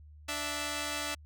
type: tone pair together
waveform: 5% pulse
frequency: 293.7 / 659.3 Hz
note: D4 / E5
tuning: 0 / 0 cents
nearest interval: octave + major second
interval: 1400 cents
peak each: -25 dBFS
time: 0.28-1.15 s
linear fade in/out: 10 ms
effects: added 75 Hz sine -50 dBFS peak until 1.25 s